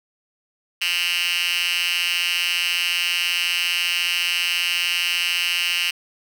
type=tone with high-pass filter; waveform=5% pulse; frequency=174.61 Hz; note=F3; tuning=in tune; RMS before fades=-22 dBFS; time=0.81-5.91 s; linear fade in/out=10 ms; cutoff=2900 Hz; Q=9.6; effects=none